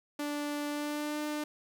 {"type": "tone with pitch glide", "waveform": "sawtooth", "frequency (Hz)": [292.8, 299.6], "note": ["D4", "D4"], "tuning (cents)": [-5, 35], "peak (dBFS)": -29, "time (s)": [0.19, 1.44], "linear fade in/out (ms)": 5, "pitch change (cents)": 40, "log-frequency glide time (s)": [0.68, 1.19], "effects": ["11-bit"]}